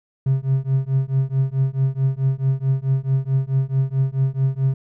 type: tone with tremolo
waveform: triangle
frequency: 133.9 Hz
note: C3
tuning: 40 cents sharp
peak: -10 dBFS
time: 0.26-4.74 s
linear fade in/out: 5 ms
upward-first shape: triangle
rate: 4.6 Hz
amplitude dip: 100%
effects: tanh soft clip ceiling -9 dBFS